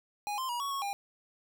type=tone with pitch steps; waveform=square; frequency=825 / 1044 / 960 / 1117 / 1101 / 803 Hz; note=G#5 / C6 / B5 / C#6 / C#6 / G5; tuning=-12 / -4 / -49 / +13 / -12 / +41 cents; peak=-33 dBFS; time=0.27-0.93 s; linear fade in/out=0 ms; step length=110 ms; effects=none